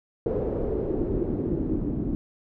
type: noise with low-pass filter sweep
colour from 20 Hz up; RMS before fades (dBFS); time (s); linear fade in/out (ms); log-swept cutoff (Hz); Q
pink; -27; 0.26-2.15; 0; 480 to 280; 3.7
effects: none